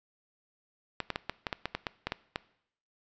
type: clicks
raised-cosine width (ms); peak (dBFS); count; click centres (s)
0.3; -15; 12; 1.003 / 1.103 / 1.159 / 1.296 / 1.468 / 1.528 / 1.656 / 1.75 / 1.868 / 2.07 / 2.121 / 2.359
effects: noise-tail reverb RT60 0.7 s tail -20 dB re dry + resampled to 16000 Hz